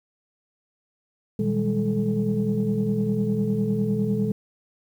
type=tone cluster; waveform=sine; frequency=120.7 / 159.5 / 194.1 / 204 / 435.1 Hz; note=B2 / D#3 / G3 / G#3 / A4; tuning=-39 / +43 / -17 / -31 / -19 cents; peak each=-28 / -30 / -29 / -23 / -28 dBFS; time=1.39-4.32 s; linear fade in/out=5 ms; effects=tanh soft clip ceiling -12 dBFS + 9-bit